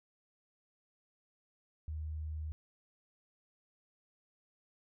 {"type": "tone", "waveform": "sine", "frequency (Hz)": 77.5, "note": "D#2", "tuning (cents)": -6, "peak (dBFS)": -37, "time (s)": [1.88, 2.52], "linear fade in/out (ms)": 0, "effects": []}